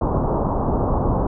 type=low-pass noise; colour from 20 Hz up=pink; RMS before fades=-20 dBFS; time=0.01-1.27 s; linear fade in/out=5 ms; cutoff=1100 Hz; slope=48 dB/octave; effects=none